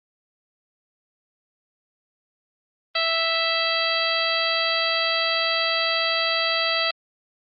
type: harmonic tone with a mistuned harmonic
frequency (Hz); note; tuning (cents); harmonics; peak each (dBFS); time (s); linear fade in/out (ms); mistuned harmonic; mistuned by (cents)
659.3; E5; 0; 1 / 2 / 3 / 4 / 5 / 6 / 7; -28 / -28 / -28 / -28 / -28 / -28 / -28; 2.95-6.91; 5; 5; -32
effects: Opus 32 kbps